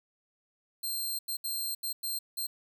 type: tone bursts at uneven times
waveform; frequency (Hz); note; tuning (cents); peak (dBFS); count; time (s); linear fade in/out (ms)
10% pulse; 4170; C8; -7; -25; 6; 0.83-1.19 / 1.28-1.37 / 1.44-1.75 / 1.83-1.93 / 2.03-2.19 / 2.37-2.47; 10
effects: none